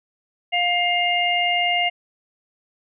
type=harmonic tone; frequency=705 Hz; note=F5; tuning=16 cents sharp; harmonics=1 / 3 / 4; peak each=-22 / -22 / -22 dBFS; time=0.52-1.9 s; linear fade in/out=20 ms; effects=none